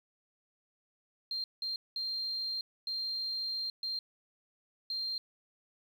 sine tone bursts at uneven times, 4182 Hz, C8, 2 cents flat, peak -33 dBFS, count 6, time 1.31-1.44 / 1.62-1.76 / 1.96-2.61 / 2.87-3.7 / 3.83-3.99 / 4.9-5.18 s, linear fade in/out 2 ms, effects 10-bit

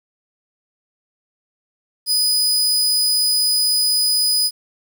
sawtooth tone, 4978 Hz, D#8, in tune, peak -12 dBFS, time 2.06-4.51 s, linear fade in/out 50 ms, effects 8-bit

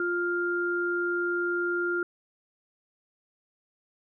sine tone pair together, 350 / 1400 Hz, F4 / F6, +4 / +4 cents, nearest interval 2 octaves, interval 2400 cents, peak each -28 dBFS, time 0-2.03 s, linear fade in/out 2 ms, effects none

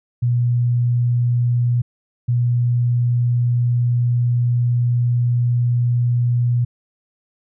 sine tone pair in turn, 121.1 / 121.1 Hz, B2 / B2, -34 / -34 cents, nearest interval unison, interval 0 cents, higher neither, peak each -14 dBFS, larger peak neither, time 0.22-1.82 / 2.28-6.65 s, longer second, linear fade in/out 10 ms, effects none

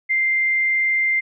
sine tone, 2093 Hz, C7, in tune, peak -16 dBFS, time 0.09-1.21 s, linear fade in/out 20 ms, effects none

